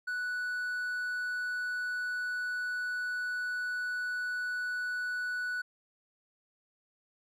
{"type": "tone", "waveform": "triangle", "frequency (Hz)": 1480, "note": "F#6", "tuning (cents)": 0, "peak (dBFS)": -30, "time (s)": [0.07, 5.62], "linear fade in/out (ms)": 10, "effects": []}